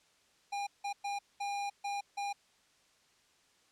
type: tone bursts at uneven times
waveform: square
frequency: 807 Hz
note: G#5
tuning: 50 cents flat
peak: -35 dBFS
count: 6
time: 0.52-0.67 / 0.84-0.93 / 1.04-1.19 / 1.4-1.7 / 1.84-2.01 / 2.17-2.33 s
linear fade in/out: 10 ms
effects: white hiss -68 dBFS RMS until 3.71 s + low-pass 7000 Hz 12 dB/octave